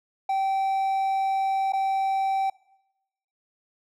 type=tone with dropouts; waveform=triangle; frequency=775 Hz; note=G5; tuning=20 cents flat; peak=-20 dBFS; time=0.29-2.5 s; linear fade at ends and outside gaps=5 ms; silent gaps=1.723-1.733 s; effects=noise-tail reverb RT60 0.9 s tail -22 dB re dry